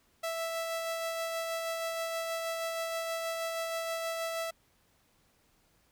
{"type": "tone with tremolo", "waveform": "sawtooth", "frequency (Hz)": 659.3, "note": "E5", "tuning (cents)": 0, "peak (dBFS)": -28, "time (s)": [0.23, 4.51], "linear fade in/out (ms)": 10, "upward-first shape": "sine", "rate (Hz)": 6.3, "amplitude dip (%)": 25, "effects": ["pink hiss -69 dBFS RMS until 5.91 s"]}